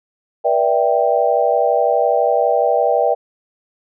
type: chord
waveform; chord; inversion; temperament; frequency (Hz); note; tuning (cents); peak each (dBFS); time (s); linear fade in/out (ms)
sine; E minor seventh; second; equal with one note detuned; 481.8 / 587.3 / 659.3 / 784; B4 / D5 / E5 / G5; -43 / 0 / 0 / 0; -18; 0.44-3.15; 20
effects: none